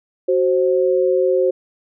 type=tone pair together; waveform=sine; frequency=373 / 527.9 Hz; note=F#4 / C5; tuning=+14 / +15 cents; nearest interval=tritone; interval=601 cents; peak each=-16 dBFS; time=0.28-1.51 s; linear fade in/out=10 ms; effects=none